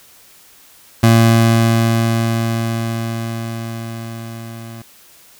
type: tone with level ramp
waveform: 25% pulse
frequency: 114.4 Hz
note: A#2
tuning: 32 cents flat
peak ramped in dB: -3 to -27 dBFS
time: 1.03-4.82 s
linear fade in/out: 5 ms
effects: white hiss -46 dBFS RMS until 5.39 s